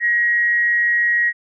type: tone with amplitude modulation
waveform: sine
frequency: 1897 Hz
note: A#6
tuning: 30 cents sharp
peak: -12 dBFS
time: 0-1.33 s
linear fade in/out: 50 ms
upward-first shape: sine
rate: 214 Hz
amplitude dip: 40%
effects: none